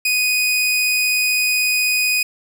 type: tone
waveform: sawtooth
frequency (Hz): 2489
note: D#7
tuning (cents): 0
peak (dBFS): -12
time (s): 0.05-2.23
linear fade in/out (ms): 5
effects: none